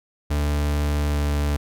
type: tone with pitch glide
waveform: 40% pulse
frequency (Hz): 73.42 to 72.95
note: D2 to D2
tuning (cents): 0 to -11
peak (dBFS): -19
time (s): 0.3-1.57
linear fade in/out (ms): 10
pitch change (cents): -11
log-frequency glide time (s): 1.07-1.17
effects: none